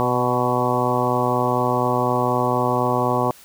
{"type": "harmonic tone with a mistuned harmonic", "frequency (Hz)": 124.1, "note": "B2", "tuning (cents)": 9, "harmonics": [1, 2, 3, 4, 5, 6, 7, 8, 9], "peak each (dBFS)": [-26, -26, -26, -26, -26, -26, -26, -26, -26], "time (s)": [0, 3.31], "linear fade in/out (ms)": 0, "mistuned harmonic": 5, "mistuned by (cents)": -20, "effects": ["white hiss -47 dBFS RMS until 3.44 s"]}